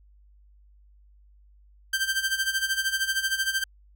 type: tone with tremolo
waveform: sawtooth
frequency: 1568 Hz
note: G6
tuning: in tune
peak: -18 dBFS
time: 1.93-3.64 s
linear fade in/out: 5 ms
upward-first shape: sine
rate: 13 Hz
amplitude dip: 75%
effects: added 50 Hz sine -53 dBFS peak until 3.95 s